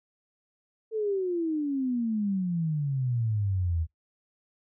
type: exponential sweep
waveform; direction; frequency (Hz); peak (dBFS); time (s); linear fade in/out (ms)
sine; down; 450 to 78.6; -25; 0.91-3.87; 50
effects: noise-tail reverb RT60 0.1 s tail -17 dB re dry